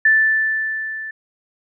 sine tone with level ramp, 1760 Hz, A6, in tune, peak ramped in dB -9 to -27 dBFS, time 0.05-1.11 s, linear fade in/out 5 ms, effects none

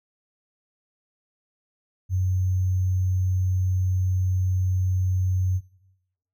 sine tone with sample-and-hold, 92.5 Hz, F#2, in tune, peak -20 dBFS, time 2.09-5.61 s, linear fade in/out 50 ms, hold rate 6300 Hz, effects noise-tail reverb RT60 0.9 s tail -20 dB re dry

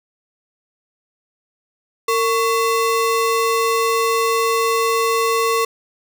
square ring-modulated tone, 784 Hz, G5, in tune, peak -13 dBFS, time 2.08-5.65 s, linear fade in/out 5 ms, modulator 327 Hz, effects none

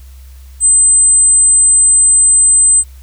sine tone, 8140 Hz, C9, 49 cents flat, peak -5 dBFS, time 0.6-2.84 s, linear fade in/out 50 ms, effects added 65 Hz sine -32 dBFS peak until 3.02 s + white hiss -48 dBFS RMS until 3.02 s

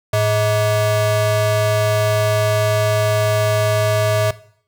square ring-modulated tone, 263.8 Hz, C4, 14 cents sharp, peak -12 dBFS, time 0.13-4.31 s, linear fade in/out 5 ms, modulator 372 Hz, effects noise-tail reverb RT60 0.6 s tail -18 dB re dry

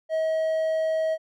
triangle tone, 638 Hz, D#5, 43 cents sharp, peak -20 dBFS, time 0.09-1.18 s, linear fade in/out 50 ms, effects none

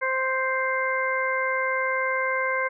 harmonic tone, 523.3 Hz, C5, in tune, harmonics 1 / 2 / 3 / 4, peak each -28 / -28 / -28 / -28 dBFS, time 0.01-2.69 s, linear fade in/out 20 ms, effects none

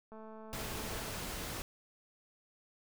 click train, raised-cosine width 1 ms, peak -38 dBFS, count 215, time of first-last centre 0.12-1.097 s, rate 219 Hz
pink noise, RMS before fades -41 dBFS, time 0.53-1.62 s, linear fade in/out 0 ms
effects none

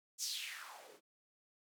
blue noise with band-pass filter sweep, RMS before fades -45 dBFS, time 0.18-1.01 s, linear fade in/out 50 ms, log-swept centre 6800 to 310 Hz, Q 3.6, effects none

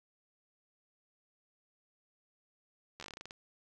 slowing click train, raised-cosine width 0.2 ms, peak -28 dBFS, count 12, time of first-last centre 3-3.309 s, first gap 12 ms, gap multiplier 1.16, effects none

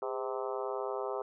harmonic tone with a mistuned harmonic, 129.2 Hz, C3, 21 cents flat, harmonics 3 / 4 / 5 / 6 / 7 / 8 / 9 / 10, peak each -37 / -39 / -41 / -43 / -44 / -45 / -46 / -47 dBFS, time 0.02-1.22 s, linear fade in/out 2 ms, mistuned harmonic 3, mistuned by +78 cents, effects none

